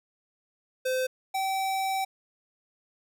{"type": "tone pair in turn", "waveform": "square", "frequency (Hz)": [515, 770.2], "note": ["C5", "G5"], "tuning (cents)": [-28, -31], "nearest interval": "perfect fifth", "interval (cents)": 697, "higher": "second", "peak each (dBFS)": [-26, -27], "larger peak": "first", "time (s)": [[0.85, 1.07], [1.34, 2.05]], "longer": "second", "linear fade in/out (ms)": 10, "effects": []}